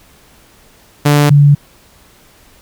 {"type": "tone pair in turn", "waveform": ["sawtooth", "sine"], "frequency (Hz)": [146.2, 143.94], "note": ["D3", "D3"], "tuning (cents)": [-7, -34], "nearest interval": "unison", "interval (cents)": 27, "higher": "first", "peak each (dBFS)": -3, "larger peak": "neither", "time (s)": [[1.05, 1.3], [1.3, 1.55]], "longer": "neither", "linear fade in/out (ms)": 10, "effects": ["pink hiss -46 dBFS RMS until 2.61 s"]}